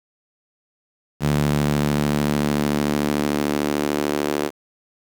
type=tone with high-pass filter sweep; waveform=sawtooth; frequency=73.42 Hz; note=D2; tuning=in tune; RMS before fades=-21 dBFS; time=1.2-4.51 s; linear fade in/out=50 ms; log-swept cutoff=150 to 350 Hz; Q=1.9; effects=7-bit